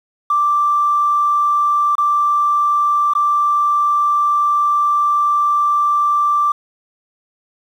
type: tone with dropouts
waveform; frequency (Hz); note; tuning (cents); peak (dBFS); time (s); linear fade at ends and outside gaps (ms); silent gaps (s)
triangle; 1174.7; D6; 0; -8; 0.3-6.52; 5; 1.954-1.981 / 3.136-3.151
effects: tanh soft clip ceiling -10 dBFS + 8-bit